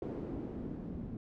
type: noise with low-pass filter sweep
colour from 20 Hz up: white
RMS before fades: -41 dBFS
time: 0.02-1.17 s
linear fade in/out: 2 ms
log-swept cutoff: 370 to 210 Hz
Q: 1.6
effects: none